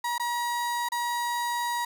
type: tone with dropouts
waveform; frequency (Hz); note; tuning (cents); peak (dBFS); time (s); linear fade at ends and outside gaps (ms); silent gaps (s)
35% pulse; 956; A#5; +43; -25; 0.04-1.85; 5; 0.181-0.197 / 0.888-0.919
effects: none